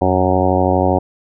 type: harmonic tone with a mistuned harmonic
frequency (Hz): 92.5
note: F#2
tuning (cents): 0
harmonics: 1 / 2 / 3 / 4 / 5 / 6 / 7 / 8 / 9 / 10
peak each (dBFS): -19 / -22 / -20 / -20 / -24 / -19 / -24 / -19 / -24 / -25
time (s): 0.01-0.99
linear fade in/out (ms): 10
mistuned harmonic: 1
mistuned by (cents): -120
effects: none